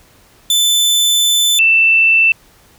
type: tone pair in turn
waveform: sawtooth / sine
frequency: 3520 / 2665 Hz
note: A7 / E7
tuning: 0 / +18 cents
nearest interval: perfect fourth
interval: 482 cents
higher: first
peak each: -7 dBFS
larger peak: neither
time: 0.5-1.59 / 1.59-2.32 s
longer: first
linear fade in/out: 2 ms
effects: pink hiss -48 dBFS RMS until 2.78 s